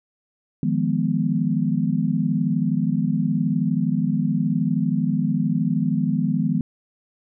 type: chord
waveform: sine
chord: F half-diminished seventh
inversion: third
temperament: equal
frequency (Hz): 155.56 / 174.61 / 207.7 / 246.9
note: Eb3 / F3 / Ab3 / Cb4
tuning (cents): 0 / 0 / 0 / 0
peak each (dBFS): -24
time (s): 0.63-6.61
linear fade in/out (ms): 2
effects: none